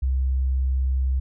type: tone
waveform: sine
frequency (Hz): 65.41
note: C2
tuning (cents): 0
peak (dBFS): -19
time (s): 0.02-1.2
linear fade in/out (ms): 10
effects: none